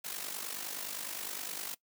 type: noise with amplitude modulation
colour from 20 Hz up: white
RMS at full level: -37 dBFS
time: 0.04-1.75 s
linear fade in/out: 10 ms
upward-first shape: sine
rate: 49.7 Hz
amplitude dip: 65%
effects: noise-tail reverb RT60 0.1 s tail -21 dB re dry + high-pass 200 Hz 12 dB/octave